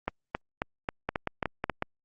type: two click trains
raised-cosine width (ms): 0.5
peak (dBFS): -13 / -13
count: 7 / 5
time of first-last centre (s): 0.08-1.697 / 1.09-1.824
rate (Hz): 3.71 / 5.45
effects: Opus 32 kbps